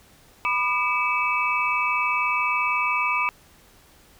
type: tone cluster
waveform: sine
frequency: 990 / 1208 / 2284 / 2610 Hz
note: B5 / D6 / D7 / E7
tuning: +4 / +48 / -49 / -18 cents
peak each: -26 dBFS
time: 0.45-3.29 s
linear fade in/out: 0 ms
effects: pink hiss -54 dBFS RMS until 4.19 s